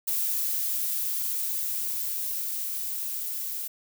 violet noise with level ramp, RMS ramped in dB -27 to -33 dBFS, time 0.07-3.68 s, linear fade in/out 10 ms, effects none

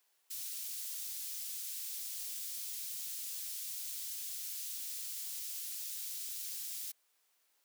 white high-pass noise, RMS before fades -42 dBFS, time 0.3-6.92 s, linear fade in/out 10 ms, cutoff 4200 Hz, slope 12 dB/octave, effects white hiss -75 dBFS RMS until 7.64 s + high-pass 400 Hz 12 dB/octave

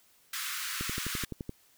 pink high-pass noise, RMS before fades -36 dBFS, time 0.33-1.25 s, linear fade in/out 5 ms, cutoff 1200 Hz, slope 48 dB/octave
click train, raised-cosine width 3 ms, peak -23 dBFS, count 9, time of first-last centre 0.81-1.494 s, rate 11.7 Hz
effects white hiss -64 dBFS RMS until 1.77 s

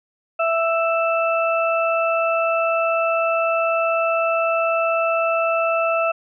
harmonic tone, 661 Hz, E5, 5 cents sharp, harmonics 1 / 2 / 4, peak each -19 / -22 / -25 dBFS, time 0.39-6.12 s, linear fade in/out 10 ms, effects none

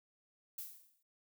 violet noise with exponential decay, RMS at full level -42 dBFS, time 0.58-1.03 s, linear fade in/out 5 ms, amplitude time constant 97 ms, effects none

